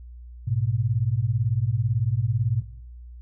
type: beating tone pair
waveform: sine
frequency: 105.3 / 123.3 Hz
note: G#2 / B2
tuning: +24 / -2 cents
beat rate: 18 Hz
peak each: -24 dBFS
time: 0.47-2.62 s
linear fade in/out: 10 ms
effects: noise-tail reverb RT60 0.7 s tail -17 dB re dry + added 60 Hz sine -39 dBFS peak until 3.21 s